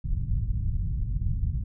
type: low-pass noise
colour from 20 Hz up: pink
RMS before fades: -27 dBFS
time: 0.04-1.64 s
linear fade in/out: 5 ms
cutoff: 130 Hz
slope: 24 dB/octave
effects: none